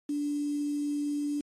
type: tone with quantisation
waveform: sine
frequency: 291.1 Hz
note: D4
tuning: 15 cents flat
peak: -28 dBFS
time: 0.09-1.41 s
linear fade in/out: 5 ms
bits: 8
effects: AAC 32 kbps